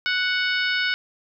harmonic tone, 740 Hz, F#5, in tune, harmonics 2 / 3 / 4 / 5 / 6 / 7, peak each -23 / -27 / -29 / -31 / -33 / -34 dBFS, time 0.06-0.94 s, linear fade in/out 0 ms, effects none

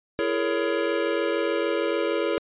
square chord, A# half-diminished seventh, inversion second, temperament just, 335.6 / 419.5 / 466.2 / 559.4 Hz, E4 / G#4 / A#4 / C#5, +31 / +17 / 0 / +16 cents, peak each -29 dBFS, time 0.19-2.38 s, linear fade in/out 0 ms, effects resampled to 8000 Hz

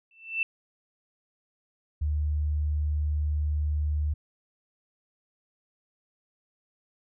sine tone with exponential growth, 2667 Hz, E7, 20 cents sharp, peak -21 dBFS, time 0.11-0.43 s, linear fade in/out 2 ms, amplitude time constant 69 ms
sine tone, 75 Hz, D2, 37 cents sharp, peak -24 dBFS, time 2.01-4.14 s, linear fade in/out 10 ms
effects none

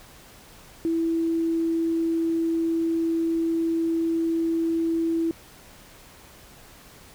sine tone, 329.6 Hz, E4, in tune, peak -21 dBFS, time 0.85-5.31 s, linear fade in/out 0 ms, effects pink hiss -49 dBFS RMS until 7.14 s

